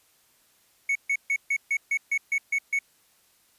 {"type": "tone bursts", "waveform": "triangle", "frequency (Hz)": 2217, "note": "C#7", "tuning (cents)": 0, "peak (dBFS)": -20, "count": 10, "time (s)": [0.89, 2.79], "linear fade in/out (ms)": 5, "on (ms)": 64, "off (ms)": 140, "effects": ["white hiss -63 dBFS RMS until 3.58 s", "resampled to 32000 Hz"]}